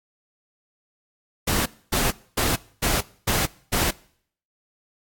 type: noise bursts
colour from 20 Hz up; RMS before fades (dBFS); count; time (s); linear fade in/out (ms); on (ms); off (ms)
pink; -22; 6; 1.47-3.91; 10; 190; 260
effects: noise-tail reverb RT60 0.6 s tail -22 dB re dry + AAC 64 kbps